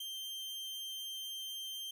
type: tone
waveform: 40% pulse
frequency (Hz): 3148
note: G7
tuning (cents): +7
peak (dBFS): -40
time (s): 0-1.91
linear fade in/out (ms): 5
effects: none